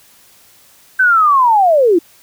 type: linear sweep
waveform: sine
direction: down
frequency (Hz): 1550 to 314.6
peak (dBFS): -7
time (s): 0.99-1.99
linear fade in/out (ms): 10
effects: white hiss -47 dBFS RMS until 2.22 s